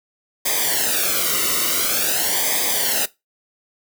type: noise with flanger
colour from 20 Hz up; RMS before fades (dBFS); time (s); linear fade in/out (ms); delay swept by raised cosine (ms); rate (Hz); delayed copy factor
white; -20; 0.45-3.06; 10; 0.71 to 1.22; 0.47; -0.9
effects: noise-tail reverb RT60 0.2 s tail -19 dB re dry